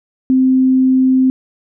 sine tone, 260 Hz, C4, 11 cents flat, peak -8 dBFS, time 0.3-1.3 s, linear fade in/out 0 ms, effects none

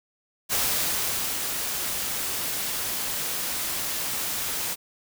white noise with ADSR envelope, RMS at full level -24 dBFS, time 0.49-4.76 s, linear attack 36 ms, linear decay 860 ms, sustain -5 dB, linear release 34 ms, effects none

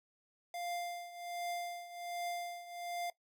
square tone with tremolo, 698.5 Hz, F5, in tune, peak -37 dBFS, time 0.54-3.1 s, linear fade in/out 2 ms, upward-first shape triangle, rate 1.3 Hz, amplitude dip 80%, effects noise-tail reverb RT60 0.1 s tail -17 dB re dry

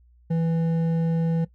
triangle tone with hard clipping, 164.81 Hz, E3, in tune, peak -22 dBFS, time 0.3-1.45 s, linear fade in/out 10 ms, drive 11 dB, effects noise-tail reverb RT60 0.1 s tail -18 dB re dry + added 60 Hz sine -53 dBFS peak until 1.54 s

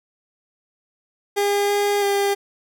30% pulse tone with pitch steps, 405.4 / 407.7 / 400.8 Hz, G#4 / G#4 / G4, -42 / -32 / +38 cents, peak -15 dBFS, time 1.36-2.35 s, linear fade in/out 20 ms, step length 330 ms, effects none

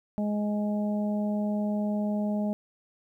harmonic tone, 208.6 Hz, G#3, 8 cents sharp, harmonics 1 / 2 / 3 / 4, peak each -26 / -41 / -34 / -42 dBFS, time 0.18-2.53 s, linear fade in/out 0 ms, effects 11-bit

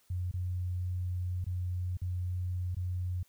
sine tone with dropouts, 90.2 Hz, F#2, 44 cents flat, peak -31 dBFS, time 0.1-3.23 s, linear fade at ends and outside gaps 5 ms, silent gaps 0.314-0.338 / 1.444-1.465 / 1.971-2.016 / 2.748-2.766 s, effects white hiss -68 dBFS RMS until 3.28 s

